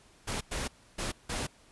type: noise bursts at uneven times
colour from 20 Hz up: pink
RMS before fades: -34 dBFS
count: 4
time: 0.27-0.41 / 0.51-0.68 / 0.98-1.12 / 1.29-1.47 s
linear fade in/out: 10 ms
effects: pink hiss -60 dBFS RMS until 1.71 s + resampled to 24000 Hz